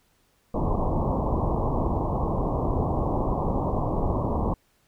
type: low-pass noise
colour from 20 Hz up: pink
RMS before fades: -25 dBFS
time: 0.54-4.54 s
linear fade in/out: 5 ms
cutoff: 1100 Hz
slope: 96 dB/octave
effects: pink hiss -66 dBFS RMS until 4.87 s